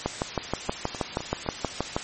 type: two click trains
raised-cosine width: 1 ms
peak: -10 / -20 dBFS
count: 13 / 4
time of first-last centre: 0.06-1.965 / 0.69-1.463 s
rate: 6.3 / 3.88 Hz
effects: white hiss -36 dBFS RMS until 2.03 s + MP3 32 kbps